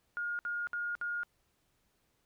sine tone bursts, 1425 Hz, F6, 34 cents sharp, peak -33 dBFS, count 4, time 0.17-1.233 s, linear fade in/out 0 ms, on 220 ms, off 61 ms, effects pink hiss -75 dBFS RMS until 2.25 s

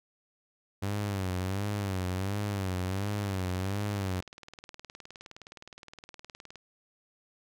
sawtooth tone with vibrato, 97.1 Hz, G2, 16 cents flat, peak -26 dBFS, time 0.82-4.21 s, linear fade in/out 10 ms, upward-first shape sine, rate 1.4 Hz, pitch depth 110 cents each way
click train, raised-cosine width 0.2 ms, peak -29 dBFS, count 71, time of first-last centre 2.93-6.557 s, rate 19.3 Hz
effects none

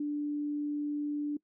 sine tone, 293.7 Hz, D4, in tune, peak -30 dBFS, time 0-1.37 s, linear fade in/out 5 ms, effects noise-tail reverb RT60 0.1 s tail -22 dB re dry

